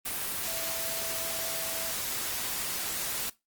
sine tone in noise, 659.3 Hz, E5, in tune, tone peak -39 dBFS, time 0.47-1.92 s, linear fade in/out 10 ms, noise white, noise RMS -33 dBFS, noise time 0.05-3.3 s, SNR -9 dB, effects noise-tail reverb RT60 0.2 s tail -19 dB re dry + Opus 32 kbps

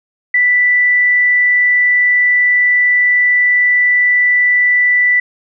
sine tone, 1975.5 Hz, B6, in tune, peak -8 dBFS, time 0.34-5.2 s, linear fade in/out 5 ms, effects none

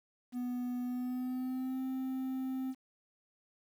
triangle tone with pitch glide, 246.9 to 261.3 Hz, B3 to C4, 0 to -2 cents, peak -32 dBFS, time 0.32-2.75 s, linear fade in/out 50 ms, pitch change +98 cents, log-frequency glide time 0.83-1.81 s, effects 10-bit

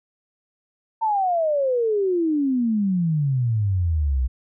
sine exponential sweep, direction down, 912 to 60.6 Hz, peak -18 dBFS, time 1.01-4.28 s, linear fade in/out 20 ms, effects none

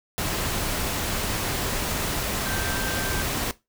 sine tone in noise, 1565 Hz, G6, 3 cents flat, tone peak -32 dBFS, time 2.46-3.22 s, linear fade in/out 0 ms, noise pink, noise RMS -27 dBFS, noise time 0.18-3.51 s, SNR -8 dB, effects noise-tail reverb RT60 0.2 s tail -17 dB re dry

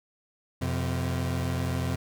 30% pulse tone pair together, 87.7 / 128.03 Hz, F2 / C3, +8 / -37 cents, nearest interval perfect fifth, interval 655 cents, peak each -27 dBFS, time 0.61-1.96 s, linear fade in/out 10 ms, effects none

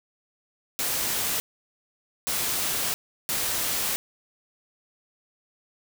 white noise bursts at uneven times, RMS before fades -27 dBFS, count 3, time 0.79-1.4 / 2.27-2.94 / 3.29-3.96 s, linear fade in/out 0 ms, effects none

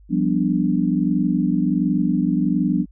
sine chord, G dominant seventh, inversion third, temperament equal, 174.61 / 196 / 246.9 / 293.7 Hz, F3 / G3 / B3 / D4, 0 / 0 / 0 / 0 cents, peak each -22 dBFS, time 0.09-2.86 s, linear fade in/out 50 ms, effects added 50 Hz sine -45 dBFS peak until 2.91 s

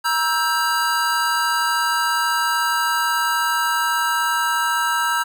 square chord, E diminished, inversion second, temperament just, 949.3 / 1318.5 / 1582.2 Hz, Bb5 / E6 / G6, +31 / 0 / +16 cents, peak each -23 dBFS, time 0.04-5.24 s, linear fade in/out 20 ms, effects none

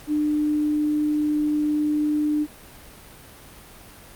sine tone, 299.9 Hz, D4, 36 cents sharp, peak -19 dBFS, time 0.07-2.47 s, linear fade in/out 50 ms, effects pink hiss -45 dBFS RMS until 4.15 s + Opus 48 kbps

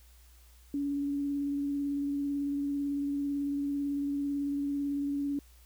sine tone with vibrato, 283.5 Hz, C#4, 39 cents sharp, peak -29 dBFS, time 0.74-5.39 s, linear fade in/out 2 ms, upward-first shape sine, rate 18 Hz, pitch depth 15 cents each way, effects added 60 Hz sine -55 dBFS peak until 5.65 s + white hiss -63 dBFS RMS until 5.65 s

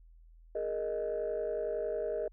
sine chord, Ab suspended second, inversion none, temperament equal, 415.3 / 466.2 / 622.3 Hz, Ab4 / Bb4 / Eb5, 0 / 0 / 0 cents, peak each -36 / -35 / -34 dBFS, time 0.55-2.28 s, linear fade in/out 5 ms, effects tanh soft clip ceiling -26 dBFS + added 41 Hz sine -54 dBFS peak until 2.32 s

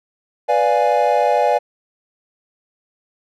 triangle chord, B diminished seventh, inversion none, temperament equal, 493.9 / 587.3 / 698.5 / 830.6 Hz, B4 / D5 / F5 / Ab5, 0 / 0 / 0 / 0 cents, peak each -18 / -16 / -17 / -16 dBFS, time 0.48-1.59 s, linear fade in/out 20 ms, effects none

